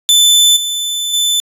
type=tone with level steps; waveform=sawtooth; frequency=3519 Hz; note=A7; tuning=in tune; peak=-3 / -13 / -8 dBFS; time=0.09-1.4 s; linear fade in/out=0 ms; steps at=0.56 / 1.13 s; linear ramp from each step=10 ms; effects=resampled to 32000 Hz